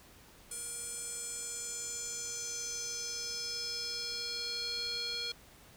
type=tone with band-pass filter sweep; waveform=square; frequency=473.1 Hz; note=A#4; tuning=26 cents sharp; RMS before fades=-39 dBFS; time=0.51-5.32 s; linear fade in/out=5 ms; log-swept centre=9100 to 3900 Hz; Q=5; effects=pink hiss -58 dBFS RMS until 5.76 s